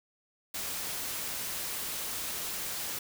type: noise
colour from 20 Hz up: white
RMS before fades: -36 dBFS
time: 0.54-2.99 s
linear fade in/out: 5 ms
effects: none